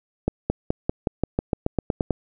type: accelerating click train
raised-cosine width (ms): 2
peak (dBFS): -7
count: 13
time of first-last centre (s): 0.28-2.107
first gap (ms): 220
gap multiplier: 0.93
effects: none